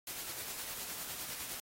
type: noise with tremolo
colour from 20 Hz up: white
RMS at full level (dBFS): -41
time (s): 0.07-1.6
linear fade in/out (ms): 2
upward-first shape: sine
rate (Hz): 9.8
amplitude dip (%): 35
effects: AAC 48 kbps